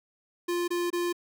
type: tone bursts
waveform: square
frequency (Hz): 349.1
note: F4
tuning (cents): -1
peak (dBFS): -27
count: 3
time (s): 0.48-1.128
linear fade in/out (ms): 10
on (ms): 200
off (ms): 24
effects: none